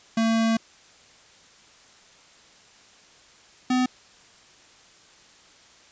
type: tone pair in turn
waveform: square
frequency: 225.6 / 253.2 Hz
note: A3 / B3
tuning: +44 / +43 cents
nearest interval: major second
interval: 199 cents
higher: second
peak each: -20 dBFS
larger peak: neither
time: 0.17-0.57 / 3.7-3.86 s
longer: first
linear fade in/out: 5 ms
effects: white hiss -53 dBFS RMS until 5.91 s + resampled to 16000 Hz